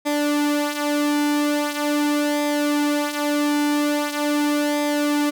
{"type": "tone with flanger", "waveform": "sawtooth", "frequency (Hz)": 293.7, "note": "D4", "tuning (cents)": 0, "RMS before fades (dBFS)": -21, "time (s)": [0.05, 5.31], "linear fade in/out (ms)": 20, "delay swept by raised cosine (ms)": [0.7, 5], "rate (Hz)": 0.42, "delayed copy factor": -0.6, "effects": []}